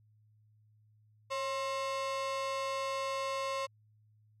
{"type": "ring-modulated tone", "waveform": "45% pulse", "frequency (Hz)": 803, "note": "G5", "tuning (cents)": 41, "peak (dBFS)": -30, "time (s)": [1.3, 3.67], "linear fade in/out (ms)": 20, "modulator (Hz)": 258, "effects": ["added 107 Hz sine -63 dBFS peak until 4.4 s", "low-pass 7000 Hz 12 dB/octave"]}